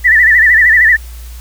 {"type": "tone with vibrato", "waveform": "sine", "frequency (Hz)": 1864.7, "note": "A#6", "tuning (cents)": 0, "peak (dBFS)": -4, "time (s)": [0.04, 0.97], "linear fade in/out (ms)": 20, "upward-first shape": "sine", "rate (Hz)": 13, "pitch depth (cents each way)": 120, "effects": ["added 59 Hz sine -26 dBFS peak until 1.4 s", "white hiss -39 dBFS RMS until 1.4 s"]}